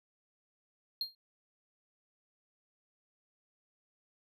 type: tone with exponential decay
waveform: triangle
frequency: 4217 Hz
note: C8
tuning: 13 cents sharp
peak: -28 dBFS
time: 1.01-1.15 s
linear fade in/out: 2 ms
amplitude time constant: 30 ms
effects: none